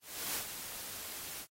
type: noise with ADSR envelope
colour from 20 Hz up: white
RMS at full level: -36 dBFS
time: 0.01-1.47 s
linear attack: 350 ms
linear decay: 82 ms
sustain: -8 dB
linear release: 62 ms
effects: AAC 48 kbps